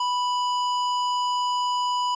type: tone with hard clipping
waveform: sine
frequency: 988 Hz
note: B5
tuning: in tune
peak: -24 dBFS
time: 0-2.15 s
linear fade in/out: 5 ms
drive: 16 dB
effects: resampled to 16000 Hz